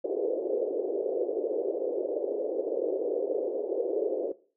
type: band-pass noise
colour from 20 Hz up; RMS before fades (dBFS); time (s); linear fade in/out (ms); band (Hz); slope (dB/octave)
white; -30; 0.04-4.32; 5; 360 to 530; 48
effects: noise-tail reverb RT60 0.4 s tail -18 dB re dry